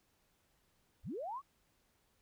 sine linear sweep, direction up, 34.78 to 1174.7 Hz, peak -39 dBFS, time 1.03-1.42 s, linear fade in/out 50 ms, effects pink hiss -75 dBFS RMS until 2.21 s

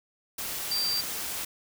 sine tone in noise, 4699 Hz, D8, in tune, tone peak -26 dBFS, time 0.71-1.01 s, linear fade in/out 5 ms, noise white, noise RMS -34 dBFS, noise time 0.38-1.45 s, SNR +5 dB, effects none

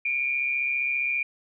sine tone pair together, 2272 / 2407 Hz, C#7 / D7, +42 / +42 cents, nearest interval minor second, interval 100 cents, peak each -32 / -24 dBFS, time 0.05-1.23 s, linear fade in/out 5 ms, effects none

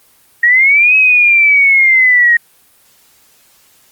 sine linear two-way sweep, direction up then down, 1868 to 2562 to 1868 Hz, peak -5 dBFS, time 0.43-2.37 s, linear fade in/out 5 ms, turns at 0.96 s, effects white hiss -49 dBFS RMS until 3.91 s + Opus 24 kbps

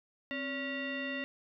sine tone with frequency modulation, 1100 Hz, C#6, 14 cents flat, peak -34 dBFS, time 0.31-1.24 s, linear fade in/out 0 ms, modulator 835 Hz, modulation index 2.2, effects none

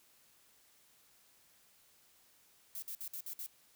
violet noise bursts, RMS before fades -43 dBFS, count 6, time 2.75-3.463 s, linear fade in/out 2 ms, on 73 ms, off 55 ms, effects white hiss -67 dBFS RMS until 3.75 s

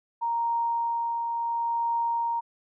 sine tone with tremolo, 932.3 Hz, A#5, in tune, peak -23 dBFS, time 0.21-2.41 s, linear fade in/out 20 ms, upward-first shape triangle, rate 0.71 Hz, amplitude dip 35%, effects none

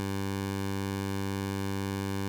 15% pulse tone, 98 Hz, G2, in tune, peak -24 dBFS, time 0-2.28 s, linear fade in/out 0 ms, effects 10-bit

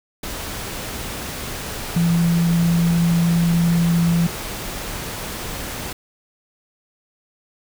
sine tone in noise, 169.5 Hz, E3, 49 cents sharp, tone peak -14 dBFS, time 1.96-4.27 s, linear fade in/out 5 ms, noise pink, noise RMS -29 dBFS, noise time 0.23-5.93 s, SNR +12 dB, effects none

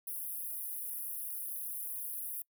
pink high-pass noise, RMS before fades -40 dBFS, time 0.07-2.42 s, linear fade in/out 2 ms, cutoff 10000 Hz, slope 96 dB/octave, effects noise-tail reverb RT60 0.1 s tail -25 dB re dry

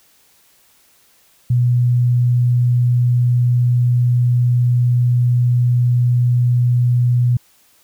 sine tone, 122.4 Hz, B2, 15 cents flat, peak -11 dBFS, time 1.5-7.37 s, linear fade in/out 5 ms, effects white hiss -54 dBFS RMS until 7.83 s

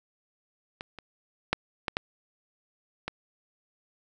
clicks, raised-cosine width 0.3 ms, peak -20 / -26 / -7 / -12 / -10 / -16 dBFS, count 6, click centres 0.809 / 0.987 / 1.53 / 1.882 / 1.969 / 3.08 s, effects none

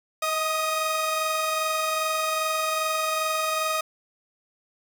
sawtooth tone pair together, 633.5 / 1244.5 Hz, D#5 / D#6, +31 / 0 cents, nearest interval octave, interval 1169 cents, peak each -24 / -22 dBFS, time 0.22-3.81 s, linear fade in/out 5 ms, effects none

